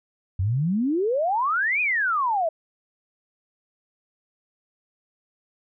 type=exponential two-way sweep; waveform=sine; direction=up then down; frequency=87.31 to 2539 to 624 Hz; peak=-20 dBFS; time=0.39-2.49 s; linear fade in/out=5 ms; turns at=1.81 s; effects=none